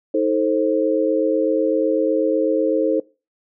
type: chord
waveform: sine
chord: A diminished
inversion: second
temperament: just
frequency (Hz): 316.8 / 440 / 528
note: Eb4 / A4 / C5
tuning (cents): +31 / 0 / +16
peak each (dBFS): -20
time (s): 0.14-3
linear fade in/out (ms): 5
effects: noise-tail reverb RT60 0.3 s tail -21 dB re dry